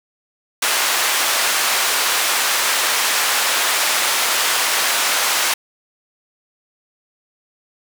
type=band-pass noise; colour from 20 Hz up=pink; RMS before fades=-18 dBFS; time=0.62-5.54 s; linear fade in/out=5 ms; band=950 to 14000 Hz; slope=12 dB/octave; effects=none